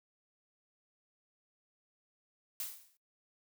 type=noise with exponential decay; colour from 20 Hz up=blue; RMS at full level=-36 dBFS; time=2.6-2.97 s; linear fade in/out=1 ms; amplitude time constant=80 ms; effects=noise-tail reverb RT60 0.2 s tail -23 dB re dry